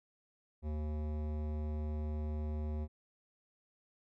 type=tone with hard clipping; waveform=sine; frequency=76 Hz; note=D#2; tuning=40 cents flat; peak=-37 dBFS; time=0.62-2.88 s; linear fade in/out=50 ms; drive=16 dB; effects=none